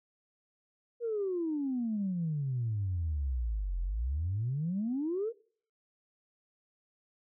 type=exponential two-way sweep; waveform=sine; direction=down then up; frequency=483.6 to 42.33 to 483.6 Hz; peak=-29 dBFS; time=1-5.33 s; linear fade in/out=50 ms; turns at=3.81 s; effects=noise-tail reverb RT60 0.5 s tail -22 dB re dry + tanh soft clip ceiling -25 dBFS